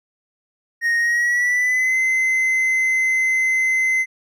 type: tone with pitch glide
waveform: triangle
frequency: 1864 to 2056 Hz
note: A#6 to C7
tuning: -1 to -31 cents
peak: -14 dBFS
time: 0.81-4.06 s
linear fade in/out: 50 ms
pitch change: +170 cents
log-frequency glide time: 0.98-1.97 s
effects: none